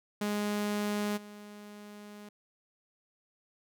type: tone with level steps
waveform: sawtooth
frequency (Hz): 207.4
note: G#3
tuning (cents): -2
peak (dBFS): -26 / -42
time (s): 0.21-2.29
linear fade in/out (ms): 5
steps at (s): 1.16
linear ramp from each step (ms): 20
effects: none